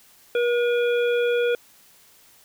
harmonic tone with a mistuned harmonic, 480 Hz, B4, 49 cents flat, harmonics 1 / 3 / 5 / 7, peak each -19 / -29 / -33 / -36 dBFS, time 0.35-1.55 s, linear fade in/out 2 ms, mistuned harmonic 5, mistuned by +19 cents, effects white hiss -54 dBFS RMS until 2.44 s

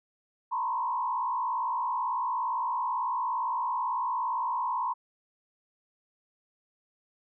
sine tone with frequency modulation, 987.8 Hz, B5, in tune, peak -27 dBFS, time 0.51-4.94 s, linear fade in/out 20 ms, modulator 58.9 Hz, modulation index 1.3, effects none

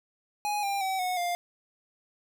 square tone with pitch steps, 830.6 / 796.3 / 763.4 / 731.9 / 701.7 Hz, G#5 / G5 / G5 / F#5 / F5, 0 / +27 / -46 / -19 / +8 cents, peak -28 dBFS, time 0.45-1.35 s, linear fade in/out 0 ms, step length 180 ms, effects none

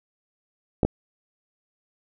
clicks, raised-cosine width 2 ms, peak -7 dBFS, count 2, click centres 0.832 / 0.85 s, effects none

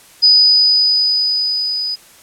sine tone with level ramp, 4975 Hz, D#8, 1 cent flat, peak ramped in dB -5 to -18 dBFS, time 0.22-1.96 s, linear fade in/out 20 ms, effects white hiss -44 dBFS RMS until 2.22 s + low-pass 12000 Hz 12 dB/octave

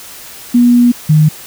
sine tone pair in turn, 241.9 / 153.67 Hz, B3 / D#3, -36 / -21 cents, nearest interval minor sixth, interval 785 cents, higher first, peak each -4 dBFS, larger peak neither, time 0.54-0.92 / 1.09-1.29 s, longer first, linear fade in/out 10 ms, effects white hiss -32 dBFS RMS until 1.46 s

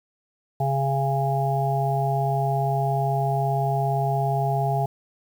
harmonic tone, 137.1 Hz, C#3, 19 cents flat, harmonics 1 / 3 / 5 / 6, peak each -23 / -31 / -26 / -27 dBFS, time 0.6-4.86 s, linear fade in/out 5 ms, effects 8-bit

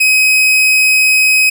40% pulse tone, 2531 Hz, D#7, 29 cents sharp, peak -6 dBFS, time 0-1.5 s, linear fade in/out 10 ms, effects none

